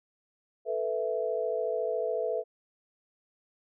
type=chord; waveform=sine; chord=A suspended second; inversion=none; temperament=equal; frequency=440 / 493.9 / 659.3 Hz; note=A4 / B4 / E5; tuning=0 / 0 / 0 cents; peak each=-32 dBFS; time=0.65-2.44 s; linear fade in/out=50 ms; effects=none